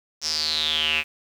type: tone with band-pass filter sweep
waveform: square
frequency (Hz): 77.78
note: D#2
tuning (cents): 0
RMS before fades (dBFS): -24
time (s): 0.21-1.04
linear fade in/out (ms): 50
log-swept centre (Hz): 5600 to 2500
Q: 9.3
effects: 8-bit